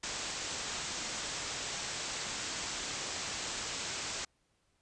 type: low-pass noise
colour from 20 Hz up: white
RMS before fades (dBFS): -39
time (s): 0.03-4.25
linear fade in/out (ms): 5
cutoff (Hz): 8000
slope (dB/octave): 96
effects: pink hiss -75 dBFS RMS until 4.81 s + resampled to 22050 Hz